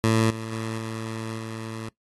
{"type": "tone with level steps", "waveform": "15% pulse", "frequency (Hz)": 111.8, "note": "A2", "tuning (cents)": 28, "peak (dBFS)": [-12, -25, -22, -24, -26], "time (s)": [0.04, 1.89], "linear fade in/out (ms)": 0, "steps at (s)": [0.3, 0.52, 0.78, 1.38], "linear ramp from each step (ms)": 5, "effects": ["noise-tail reverb RT60 0.1 s tail -20 dB re dry", "AAC 32 kbps"]}